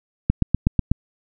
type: click train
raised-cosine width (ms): 5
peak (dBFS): -3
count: 6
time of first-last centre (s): 0.3-0.916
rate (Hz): 8.12
effects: none